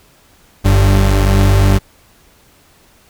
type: tone pair together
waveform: 40% pulse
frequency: 49.25 / 97.2 Hz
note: G1 / G2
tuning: +9 / -14 cents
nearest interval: octave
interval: 1177 cents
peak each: -10 dBFS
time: 0.64-1.79 s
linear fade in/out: 20 ms
effects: pink hiss -49 dBFS RMS until 3.09 s